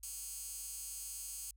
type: tone with high-pass filter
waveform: 15% pulse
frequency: 278.4 Hz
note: C#4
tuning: 8 cents sharp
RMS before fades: -45 dBFS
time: 0.03-1.51 s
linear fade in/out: 2 ms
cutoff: 8100 Hz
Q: 2.1
effects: added 50 Hz sine -60 dBFS peak until 1.56 s